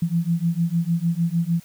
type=beating tone pair; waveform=sine; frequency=165.6 / 172.2 Hz; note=E3 / F3; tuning=+8 / -24 cents; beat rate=6.6 Hz; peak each=-22 dBFS; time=0.02-1.6 s; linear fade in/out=5 ms; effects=white hiss -51 dBFS RMS until 1.64 s

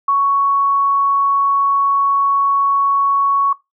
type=tone; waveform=sine; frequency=1113 Hz; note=C#6; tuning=7 cents sharp; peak=-11 dBFS; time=0.08-3.53 s; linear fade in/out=5 ms; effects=noise-tail reverb RT60 0.2 s tail -20 dB re dry

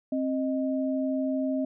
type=tone pair together; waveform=sine; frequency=265 / 622.3 Hz; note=C4 / D#5; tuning=+22 / 0 cents; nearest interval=octave + minor third; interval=1478 cents; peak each=-26 / -31 dBFS; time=0.12-1.65 s; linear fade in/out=5 ms; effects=none

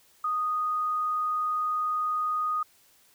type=tone; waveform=sine; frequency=1240 Hz; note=D#6; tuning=6 cents flat; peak=-25 dBFS; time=0.24-2.63 s; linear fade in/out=5 ms; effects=white hiss -61 dBFS RMS until 3.14 s

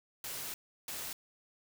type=noise bursts at uneven times; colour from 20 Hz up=white; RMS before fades=-41 dBFS; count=2; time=0.24-0.54 / 0.88-1.13 s; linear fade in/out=2 ms; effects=none

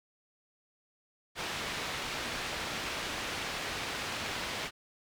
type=low-pass noise; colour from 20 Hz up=white; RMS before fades=-37 dBFS; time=1.35-4.71 s; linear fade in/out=50 ms; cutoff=3400 Hz; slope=12 dB/octave; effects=none

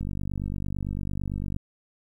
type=click train; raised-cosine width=5 ms; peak=-19 dBFS; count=77; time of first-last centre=0.01-1.564 s; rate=48.9 Hz; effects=10-bit

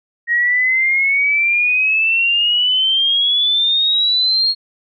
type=exponential sweep; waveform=sine; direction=up; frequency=1877 to 4288 Hz; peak=-12 dBFS; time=0.27-4.55 s; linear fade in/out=50 ms; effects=none

